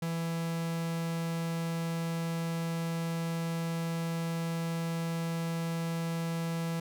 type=tone; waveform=45% pulse; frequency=165.9 Hz; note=E3; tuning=11 cents sharp; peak=-31 dBFS; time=0.02-6.8 s; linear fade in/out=5 ms; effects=none